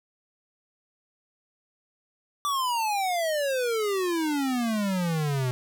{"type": "exponential sweep", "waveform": "square", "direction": "down", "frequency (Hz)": [1174.7, 123.47], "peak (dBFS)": -25, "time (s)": [2.45, 5.51], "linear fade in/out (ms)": 0, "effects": []}